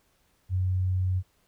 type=tone; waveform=sine; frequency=92.5 Hz; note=F#2; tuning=in tune; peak=-23 dBFS; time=0.49-1.23 s; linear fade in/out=50 ms; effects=pink hiss -68 dBFS RMS until 1.47 s